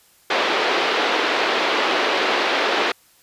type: band-pass noise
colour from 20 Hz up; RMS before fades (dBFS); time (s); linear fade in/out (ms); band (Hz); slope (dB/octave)
pink; -20; 0.3-2.92; 5; 350 to 4000; 24
effects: white hiss -55 dBFS RMS until 3.22 s + resampled to 32000 Hz